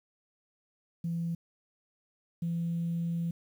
sine tone pair in turn, 168.1 / 168.73 Hz, E3 / E3, +34 / +41 cents, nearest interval unison, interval 7 cents, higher second, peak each -29 / -28 dBFS, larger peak second, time 1.04-1.35 / 2.42-3.31 s, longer second, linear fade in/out 5 ms, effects tanh soft clip ceiling -25 dBFS + 10-bit

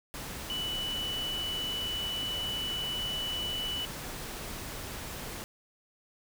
sine tone in noise, 2968 Hz, F#7, 5 cents sharp, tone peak -32 dBFS, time 0.5-3.85 s, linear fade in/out 0 ms, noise pink, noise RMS -40 dBFS, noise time 0.14-5.44 s, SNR +5 dB, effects none

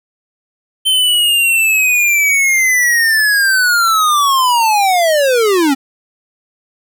square linear sweep, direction down, 3100 to 260.1 Hz, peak -10 dBFS, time 0.85-5.75 s, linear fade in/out 20 ms, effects none

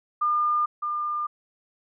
sine tone pair in turn, 1207 / 1202.7 Hz, D6 / D6, +47 / +41 cents, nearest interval unison, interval 6 cents, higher first, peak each -20 / -25 dBFS, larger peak first, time 0.21-0.66 / 0.82-1.27 s, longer neither, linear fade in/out 10 ms, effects none

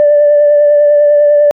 sine tone with vibrato, 587.3 Hz, D5, in tune, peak -3 dBFS, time 0-1.51 s, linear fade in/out 0 ms, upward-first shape triangle, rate 10 Hz, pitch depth 22 cents each way, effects tanh soft clip ceiling 0 dBFS

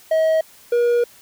triangle tone pair in turn, 638 / 478 Hz, D#5 / A#4, +43 / +43 cents, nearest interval perfect fourth, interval 500 cents, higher first, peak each -12 dBFS, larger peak neither, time 0.11-0.41 / 0.72-1.04 s, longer second, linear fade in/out 5 ms, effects white hiss -48 dBFS RMS until 1.21 s

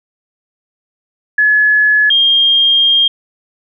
sine tone pair in turn, 1704 / 3217 Hz, G#6 / G7, +44 / +44 cents, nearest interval major seventh, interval 1100 cents, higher second, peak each -7 dBFS, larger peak neither, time 1.38-2.1 / 2.1-3.08 s, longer second, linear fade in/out 5 ms, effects none

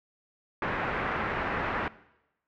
white low-pass noise, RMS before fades -31 dBFS, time 0.62-1.88 s, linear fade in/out 2 ms, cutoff 1900 Hz, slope 24 dB/octave, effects noise-tail reverb RT60 0.9 s tail -19 dB re dry

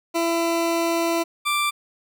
20% pulse tone pair in turn, 335.1 / 1176.7 Hz, E4 / D6, +29 / +3 cents, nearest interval octave + minor seventh, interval 2174 cents, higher second, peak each -15 dBFS, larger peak neither, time 0.14-1.24 / 1.45-1.71 s, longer first, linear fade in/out 20 ms, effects none

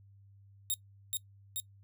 5% pulse tone with echo, 3716 Hz, A#7, 6 cents flat, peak -22 dBFS, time 0.7-0.74 s, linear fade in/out 0 ms, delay 430 ms, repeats 2, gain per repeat -2 dB, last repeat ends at 1.6 s, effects noise-tail reverb RT60 0.1 s tail -21 dB re dry + added 99 Hz sine -56 dBFS peak until 1.83 s

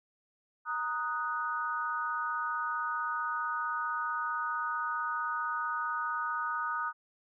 sine chord, D# minor, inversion second, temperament equal, 932.3 / 1244.5 / 1480 Hz, A#5 / D#6 / F#6, 0 / 0 / 0 cents, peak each -38 / -33 / -36 dBFS, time 0.65-6.93 s, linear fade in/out 50 ms, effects none

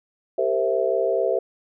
sine chord, C dominant seventh, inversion second, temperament equal with one note detuned, 392 / 458.7 / 523.3 / 659.3 Hz, G4 / Bb4 / C5 / E5, 0 / -28 / 0 / 0 cents, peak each -25 / -25 / -24 / -24 dBFS, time 0.38-1.39 s, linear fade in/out 5 ms, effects none

